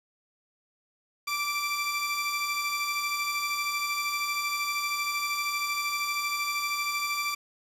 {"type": "tone pair together", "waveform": "25% pulse", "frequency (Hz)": [1168.1, 2349], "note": ["D6", "D7"], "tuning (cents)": [-10, 0], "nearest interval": "octave", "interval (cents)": 1210, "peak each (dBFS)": -27, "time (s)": [1.27, 7.35], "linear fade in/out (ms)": 10, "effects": ["resampled to 32000 Hz", "8-bit"]}